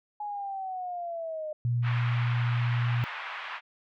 sine linear sweep, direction down, 840 to 606 Hz, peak -32 dBFS, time 0.2-1.53 s, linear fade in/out 5 ms
sine tone, 120 Hz, B2, 49 cents flat, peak -24 dBFS, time 1.65-3.04 s, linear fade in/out 0 ms
pink band-pass noise, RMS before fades -38 dBFS, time 1.82-3.61 s, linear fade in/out 50 ms, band 920 to 2800 Hz, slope 24 dB/octave
effects none

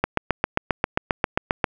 click train, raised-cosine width 0.5 ms, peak -3 dBFS, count 13, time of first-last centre 0.04-1.642 s, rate 7.49 Hz, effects none

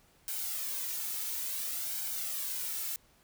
blue noise with flanger, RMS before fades -36 dBFS, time 0.28-2.96 s, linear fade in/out 0 ms, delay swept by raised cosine 1.3 to 2.28 ms, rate 0.58 Hz, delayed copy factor +0.5, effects pink hiss -65 dBFS RMS until 3.23 s

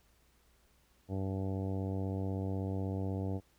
harmonic tone, 96.2 Hz, G2, 32 cents flat, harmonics 1 / 2 / 3 / 4 / 5 / 6 / 7 / 8 / 9, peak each -35 / -40 / -41 / -46 / -45 / -51 / -49 / -55 / -55 dBFS, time 1.08-3.41 s, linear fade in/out 50 ms, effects added 60 Hz sine -70 dBFS peak until 3.58 s + pink hiss -70 dBFS RMS until 3.58 s

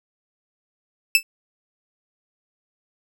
sawtooth tone with exponential decay, 2637 Hz, E7, in tune, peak -5 dBFS, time 1.15-1.23 s, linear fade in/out 1 ms, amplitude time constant 17 ms, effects none

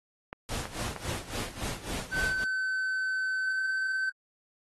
clicks, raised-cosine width 0.5 ms, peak -22 dBFS, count 4, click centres 0.329 / 0.655 / 0.881 / 0.963 s
pink noise with tremolo, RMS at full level -34 dBFS, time 0.49-2.44 s, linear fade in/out 0 ms, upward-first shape sine, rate 3.6 Hz, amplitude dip 80%
triangle tone with pitch glide, 1527 to 1538.5 Hz, G6 to G6, -46 to -33 cents, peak -26 dBFS, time 2.12-4.1 s, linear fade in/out 10 ms, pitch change +13 cents, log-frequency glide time 3.41-3.66 s
effects low-pass 12000 Hz 12 dB/octave + AAC 32 kbps

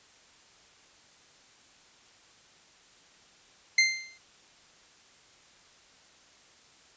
sawtooth tone with exponential decay, 2088 Hz, C7, 4 cents flat, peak -13 dBFS, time 3.78-4.18 s, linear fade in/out 5 ms, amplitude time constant 86 ms, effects white hiss -58 dBFS RMS until 6.96 s + resampled to 16000 Hz

